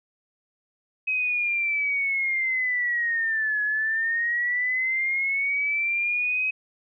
sine linear two-way sweep, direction down then up, 2543 to 1689 to 2543 Hz, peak -22 dBFS, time 1.07-6.51 s, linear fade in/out 10 ms, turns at 3.62 s, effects none

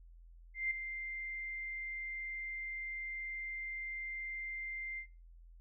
sine tone with ADSR envelope, 2093 Hz, C7, in tune, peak -30 dBFS, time 0.54-5.07 s, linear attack 170 ms, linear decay 4 ms, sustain -9 dB, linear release 87 ms, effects noise-tail reverb RT60 0.3 s tail -21 dB re dry + added 42 Hz sine -54 dBFS peak until 5.6 s

